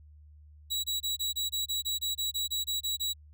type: tone bursts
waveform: sawtooth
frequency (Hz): 3894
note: B7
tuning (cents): -25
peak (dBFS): -26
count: 15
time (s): 0.7-3.136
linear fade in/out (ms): 20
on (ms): 140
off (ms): 24
effects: added 75 Hz sine -51 dBFS peak until 3.33 s